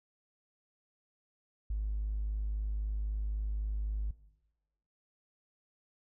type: tone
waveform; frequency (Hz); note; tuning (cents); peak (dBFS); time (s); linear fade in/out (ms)
triangle; 51.91; G#1; 0; -27; 1.7-4.11; 5
effects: noise-tail reverb RT60 1.0 s tail -22 dB re dry + tanh soft clip ceiling -29 dBFS